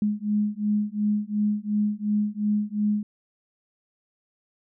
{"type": "beating tone pair", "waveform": "sine", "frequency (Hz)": [207.7, 210.5], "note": ["G#3", "G#3"], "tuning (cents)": [0, 24], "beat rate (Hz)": 2.8, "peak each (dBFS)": -25, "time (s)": [0.02, 3.03], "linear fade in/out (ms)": 2, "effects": []}